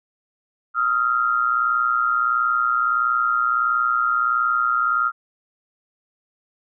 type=tone pair together; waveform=sine; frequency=1259.5 / 1381 Hz; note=D#6 / F6; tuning=+21 / -20 cents; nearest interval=major second; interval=159 cents; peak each=-21 / -19 dBFS; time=0.74-5.12 s; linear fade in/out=50 ms; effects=none